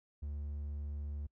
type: tone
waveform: triangle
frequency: 72.9 Hz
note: D2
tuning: 12 cents flat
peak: -36 dBFS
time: 0.22-1.27 s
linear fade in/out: 10 ms
effects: noise-tail reverb RT60 0.1 s tail -26 dB re dry